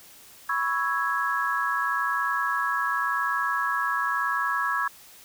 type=chord; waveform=sine; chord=C# minor seventh; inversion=third; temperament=equal; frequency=987.8 / 1108.7 / 1318.5 / 1661.2 Hz; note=B5 / C#6 / E6 / G#6; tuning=0 / 0 / 0 / 0 cents; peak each=-32 / -28 / -30 / -27 dBFS; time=0.49-4.88 s; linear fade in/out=5 ms; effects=white hiss -50 dBFS RMS until 5.24 s